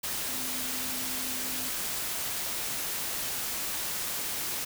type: tone in noise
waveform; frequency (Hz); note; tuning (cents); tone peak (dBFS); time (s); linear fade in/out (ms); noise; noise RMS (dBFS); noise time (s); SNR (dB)
sine; 255.6; C4; -40; -43; 0.28-1.69; 10; white; -33; 0.03-4.65; -13
effects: none